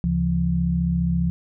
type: tone cluster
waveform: sine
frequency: 72.5 / 136.5 / 171.3 Hz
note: D2 / C#3 / F3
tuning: -22 / -26 / -33 cents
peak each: -25 / -28 / -20 dBFS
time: 0.04-1.3 s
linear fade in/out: 0 ms
effects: none